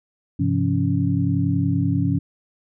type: tone cluster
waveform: sine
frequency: 100.8 / 131.4 / 172.3 / 278.7 Hz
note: G2 / C3 / F3 / C#4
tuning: +49 / +8 / -23 / +9 cents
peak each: -23 dBFS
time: 0.39-2.19 s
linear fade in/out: 10 ms
effects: none